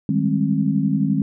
sine chord, Ab major seventh, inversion second, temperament equal with one note detuned, 155.56 / 196 / 207.7 / 267.1 Hz, Eb3 / G3 / Ab3 / C4, 0 / 0 / 0 / +36 cents, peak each -22 dBFS, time 0.09-1.22 s, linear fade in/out 2 ms, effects none

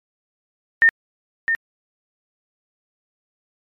sine tone with echo, 1821 Hz, A#6, 41 cents flat, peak -9 dBFS, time 0.82-0.89 s, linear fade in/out 0 ms, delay 660 ms, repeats 1, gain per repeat -7 dB, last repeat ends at 1.55 s, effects MP3 64 kbps

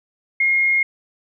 sine tone, 2143 Hz, C7, 41 cents sharp, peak -14 dBFS, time 0.4-0.83 s, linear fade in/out 5 ms, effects none

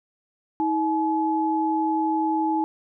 sine tone pair together, 319.5 / 853 Hz, D#4 / G#5, +46 / +46 cents, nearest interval octave + perfect fourth, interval 1700 cents, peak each -23 dBFS, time 0.6-2.64 s, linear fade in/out 0 ms, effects none

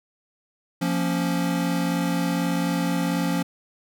square chord, Bb minor, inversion second, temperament equal, 174.61 / 233.1 / 277.2 Hz, F3 / Bb3 / Db4, 0 / 0 / 0 cents, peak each -25 / -31 / -27 dBFS, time 0.81-3.43 s, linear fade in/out 10 ms, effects none

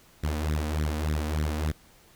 sawtooth tone with flanger, 76.5 Hz, D#2, 29 cents flat, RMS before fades -28 dBFS, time 0.23-1.72 s, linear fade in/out 10 ms, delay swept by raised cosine 0.52 to 4.12 ms, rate 3.4 Hz, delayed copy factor +0.75, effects pink hiss -57 dBFS RMS until 2.15 s

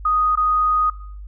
sine tone with dropouts, 1244.5 Hz, D#6, in tune, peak -15 dBFS, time 0.05-0.9 s, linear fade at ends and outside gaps 5 ms, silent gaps 0.355-0.373 s, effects noise-tail reverb RT60 0.6 s tail -19 dB re dry + added 50 Hz sine -32 dBFS peak until 1.27 s

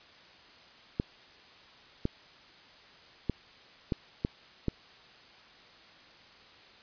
clicks, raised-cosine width 3 ms, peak -15 dBFS, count 6, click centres 0.999 / 2.054 / 3.297 / 3.922 / 4.249 / 4.683 s, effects white hiss -55 dBFS RMS until 6.82 s + resampled to 11025 Hz

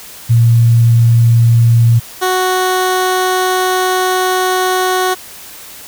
sine / 15% pulse tone pair in turn, 116.54 / 370 Hz, A#2 / F#4, 0 / 0 cents, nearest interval octave + minor sixth, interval 2000 cents, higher second, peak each -5 dBFS, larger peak neither, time 0.29-2 / 2.21-5.15 s, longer second, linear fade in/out 20 ms, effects white hiss -33 dBFS RMS until 5.87 s

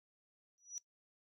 sine tone with exponential growth, 5860 Hz, F#8, 18 cents flat, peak -37 dBFS, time 0.58-0.78 s, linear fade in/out 0 ms, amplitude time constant 43 ms, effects noise-tail reverb RT60 0.1 s tail -19 dB re dry + tanh soft clip ceiling -34 dBFS

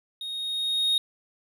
triangle tone with level ramp, 3729 Hz, A#7, in tune, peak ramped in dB -31 to -18 dBFS, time 0.21-0.98 s, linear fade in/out 2 ms, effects none

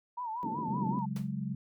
sine tone with vibrato, 932.3 Hz, A#5, in tune, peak -34 dBFS, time 0.17-1.06 s, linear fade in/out 10 ms, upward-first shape sine, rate 5.3 Hz, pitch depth 120 cents each way
white band-pass noise, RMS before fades -38 dBFS, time 0.43-0.99 s, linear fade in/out 0 ms, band 160 to 280 Hz, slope 24 dB/octave
sine chord, C# suspended fourth, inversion none, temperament equal, 138.59 / 185 / 207.7 Hz, C#3 / F#3 / G#3, 0 / 0 / 0 cents, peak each -37 dBFS, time 0.68-1.55 s, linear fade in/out 5 ms
pink noise with exponential decay, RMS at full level -44 dBFS, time 1.16-1.32 s, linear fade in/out 1 ms, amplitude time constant 33 ms
effects none

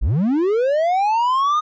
triangle linear sweep, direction up, 35.91 to 1244.5 Hz, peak -13 dBFS, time 0.01-1.61 s, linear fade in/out 20 ms, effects resampled to 16000 Hz

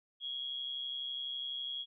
sine tone with amplitude modulation, 3300 Hz, G#7, 12 cents flat, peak -34 dBFS, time 0.2-1.86 s, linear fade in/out 50 ms, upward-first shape sine, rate 132 Hz, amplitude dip 60%, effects none

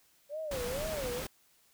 sine tone with vibrato, 554.4 Hz, C#5, in tune, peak -35 dBFS, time 0.29-1.24 s, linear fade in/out 50 ms, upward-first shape sine, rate 2.1 Hz, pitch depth 240 cents each way
pink noise, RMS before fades -39 dBFS, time 0.51-1.27 s, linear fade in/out 5 ms
effects white hiss -67 dBFS RMS until 1.73 s

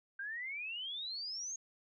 sine exponential sweep, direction up, 1561 to 6645 Hz, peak -39 dBFS, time 0.19-1.56 s, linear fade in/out 5 ms, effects none

